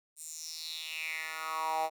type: tone with high-pass filter sweep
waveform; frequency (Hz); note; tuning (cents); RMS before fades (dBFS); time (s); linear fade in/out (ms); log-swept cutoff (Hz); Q
10% pulse; 159.2; D#3; +40; -37; 0.16-1.9; 50; 8700 to 690; 4.9
effects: none